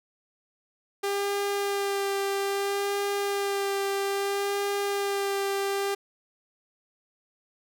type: tone with vibrato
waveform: sawtooth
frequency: 398.8 Hz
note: G4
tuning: 30 cents sharp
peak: -22 dBFS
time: 1.03-5.95 s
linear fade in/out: 10 ms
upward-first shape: sine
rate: 0.61 Hz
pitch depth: 16 cents each way
effects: none